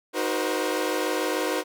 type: chord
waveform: sawtooth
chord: C half-diminished seventh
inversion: first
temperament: equal with one note detuned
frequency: 311.1 / 370 / 476.5 / 523.3 Hz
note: Eb4 / Gb4 / Bb4 / C5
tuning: 0 / 0 / +38 / 0 cents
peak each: -26 dBFS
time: 0.13-1.64 s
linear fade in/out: 50 ms
effects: none